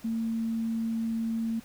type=tone; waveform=sine; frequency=226.4 Hz; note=A3; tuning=50 cents sharp; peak=-27 dBFS; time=0.04-1.6 s; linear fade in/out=10 ms; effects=pink hiss -53 dBFS RMS until 1.64 s